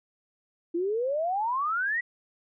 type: exponential sweep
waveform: sine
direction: up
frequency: 329.6 to 1975.5 Hz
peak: -25 dBFS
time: 0.74-2.01 s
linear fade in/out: 10 ms
effects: none